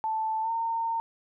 sine tone with pitch glide, 880 to 913.7 Hz, A5 to A#5, 0 to -35 cents, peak -26 dBFS, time 0.04-1 s, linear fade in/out 0 ms, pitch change +65 cents, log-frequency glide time 0.42-0.5 s, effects none

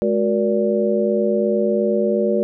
sine tone cluster, 210.8 / 368.8 / 471.6 / 580 Hz, G#3 / F#4 / A#4 / D5, +26 / -6 / +20 / -22 cents, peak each -21 dBFS, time 0.02-2.43 s, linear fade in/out 0 ms, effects none

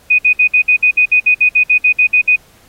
sine tone bursts, 2489 Hz, D#7, in tune, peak -6 dBFS, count 16, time 0.1-2.362 s, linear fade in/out 10 ms, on 87 ms, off 58 ms, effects pink hiss -48 dBFS RMS until 2.68 s + AAC 48 kbps

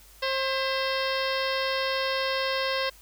harmonic tone with a mistuned harmonic, 532 Hz, C5, 29 cents sharp, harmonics 1 / 2 / 3 / 4 / 5 / 6 / 7 / 8 / 9 / 10, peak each -29 / -32 / -34 / -35 / -36 / -37 / -37 / -38 / -39 / -39 dBFS, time 0.22-2.9 s, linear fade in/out 10 ms, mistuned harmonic 4, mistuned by -86 cents, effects added 50 Hz sine -54 dBFS peak until 3.01 s + white hiss -54 dBFS RMS until 3.01 s

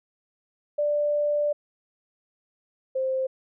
sine tone pair in turn, 589 / 524.7 Hz, D5 / C5, +5 / +5 cents, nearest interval major second, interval 200 cents, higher first, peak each -21 / -23 dBFS, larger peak first, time 0.78-1.53 / 2.95-3.27 s, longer first, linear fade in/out 10 ms, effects none

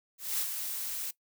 blue noise with ADSR envelope, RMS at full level -30 dBFS, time 0.18-1.11 s, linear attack 210 ms, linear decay 78 ms, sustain -6 dB, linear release 7 ms, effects noise-tail reverb RT60 0.1 s tail -19 dB re dry

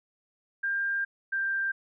sine tone pair in turn, 1597 / 1581.4 Hz, G6 / G6, +32 / +15 cents, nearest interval unison, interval 17 cents, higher first, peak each -26 dBFS, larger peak neither, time 0.63-1.05 / 1.32-1.72 s, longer first, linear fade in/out 10 ms, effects none

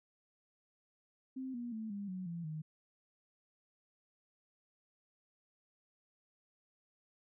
sine tone with pitch steps, 261.6 / 239.9 / 220 / 201.7 / 184.98 / 169.63 / 155.55 Hz, C4 / A#3 / A3 / G3 / F#3 / E3 / D#3, 0 / +50 / 0 / +50 / 0 / +50 / 0 cents, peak -39 dBFS, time 1.36-2.62 s, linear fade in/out 10 ms, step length 180 ms, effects none

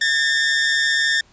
sawtooth tone pair together, 1661.2 / 1804.7 Hz, G#6 / A6, 0 / +43 cents, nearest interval minor second, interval 143 cents, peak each -21 / -13 dBFS, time 0.01-1.21 s, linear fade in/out 5 ms, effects pink hiss -54 dBFS RMS until 1.32 s + resampled to 16000 Hz

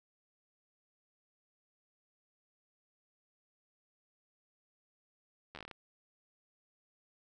slowing click train, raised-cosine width 0.3 ms, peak -30 dBFS, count 9, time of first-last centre 5.55-5.713 s, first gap 11 ms, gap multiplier 1.17, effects none

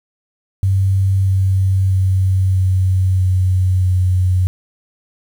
sine tone with pitch steps, 96.4 / 95.46 / 94.53 / 93.6 / 92.69 / 91.78 Hz, G2 / G2 / F#2 / F#2 / F#2 / F#2, -28 / -45 / +38 / +20 / +4 / -14 cents, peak -11 dBFS, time 0.63-4.47 s, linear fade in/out 0 ms, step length 640 ms, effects 7-bit

